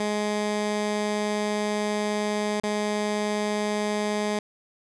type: tone with dropouts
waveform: 15% pulse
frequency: 209.5 Hz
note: G#3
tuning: 15 cents sharp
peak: -18 dBFS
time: 0-4.39 s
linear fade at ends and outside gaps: 2 ms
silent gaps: 2.6-2.635 s
effects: resampled to 22050 Hz + 9-bit